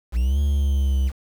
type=linear two-way sweep; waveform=triangle; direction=up then down; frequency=56.4 to 71.9 to 65.6 Hz; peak=-15 dBFS; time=0.12-1.12 s; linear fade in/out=50 ms; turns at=0.4 s; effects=7-bit